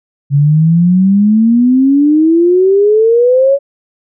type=exponential sweep; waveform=sine; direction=up; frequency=138.59 to 565 Hz; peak=-5 dBFS; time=0.3-3.59 s; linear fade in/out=50 ms; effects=none